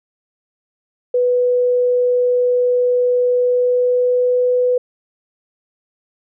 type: tone with pitch glide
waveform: sine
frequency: 493.9 to 497 Hz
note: B4 to B4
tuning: 0 to +11 cents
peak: -12 dBFS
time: 1.14-4.78 s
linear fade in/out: 5 ms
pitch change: +11 cents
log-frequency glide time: 3.31-4.51 s
effects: none